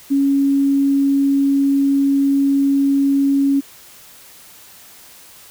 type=tone; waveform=sine; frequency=277.2 Hz; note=C#4; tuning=in tune; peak=-12 dBFS; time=0.1-3.61 s; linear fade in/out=20 ms; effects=white hiss -43 dBFS RMS until 5.5 s